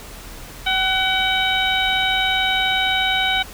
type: harmonic tone with a mistuned harmonic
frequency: 760 Hz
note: F#5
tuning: 46 cents sharp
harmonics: 1 / 2 / 3 / 4 / 5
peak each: -23 / -23 / -23 / -23 / -23 dBFS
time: 0.66-3.43 s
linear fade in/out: 10 ms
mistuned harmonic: 2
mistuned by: -33 cents
effects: added 40 Hz sine -38 dBFS peak until 3.53 s + pink hiss -38 dBFS RMS until 3.53 s